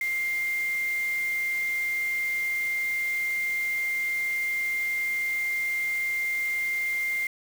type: tone in noise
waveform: sine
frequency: 2100 Hz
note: C7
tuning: 6 cents sharp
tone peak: -25 dBFS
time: 0.01-7.27 s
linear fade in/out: 2 ms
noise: white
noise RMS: -43 dBFS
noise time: 0.01-7.27 s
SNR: +15 dB
effects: none

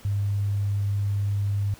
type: tone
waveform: sine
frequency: 100.9 Hz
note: G#2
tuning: 49 cents flat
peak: -22 dBFS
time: 0.05-1.74 s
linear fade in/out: 0 ms
effects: pink hiss -50 dBFS RMS until 1.79 s

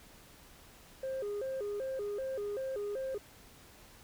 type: tone with vibrato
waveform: sine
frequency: 466.2 Hz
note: A#4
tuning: in tune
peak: -32 dBFS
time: 1.03-3.18 s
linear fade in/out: 5 ms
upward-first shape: square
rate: 2.6 Hz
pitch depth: 220 cents each way
effects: tanh soft clip ceiling -33 dBFS + pink hiss -57 dBFS RMS until 4.03 s

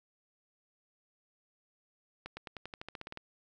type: accelerating click train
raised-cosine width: 0.3 ms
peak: -26 dBFS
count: 13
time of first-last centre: 2.26-3.174 s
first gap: 110 ms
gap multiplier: 0.93
effects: none

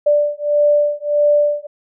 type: beating tone pair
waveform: sine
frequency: 587.3 / 588.9 Hz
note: D5 / D5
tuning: 0 / +5 cents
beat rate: 1.6 Hz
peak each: -15 / -15 dBFS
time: 0.06-1.67 s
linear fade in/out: 10 ms
effects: none

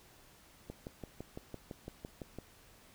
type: click train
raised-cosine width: 2 ms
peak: -29 dBFS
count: 11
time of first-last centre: 0.7-2.386 s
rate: 5.93 Hz
effects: pink hiss -61 dBFS RMS until 2.94 s

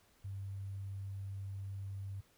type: tone with sample-and-hold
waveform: sine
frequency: 98 Hz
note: G2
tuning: in tune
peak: -40 dBFS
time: 0.24-2.21 s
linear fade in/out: 10 ms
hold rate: 11025 Hz
effects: pink hiss -69 dBFS RMS until 2.37 s

